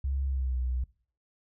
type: tone with pitch glide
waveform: sine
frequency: 67.9 to 62.63 Hz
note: C#2 to B1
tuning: -35 to +25 cents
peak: -27 dBFS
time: 0.04-0.84 s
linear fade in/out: 5 ms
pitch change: -140 cents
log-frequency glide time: 0.26-0.57 s
effects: noise-tail reverb RT60 0.5 s tail -22 dB re dry